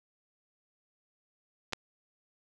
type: clicks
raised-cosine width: 0.2 ms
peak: -26 / -13 dBFS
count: 2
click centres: 1.725 / 1.733 s
effects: none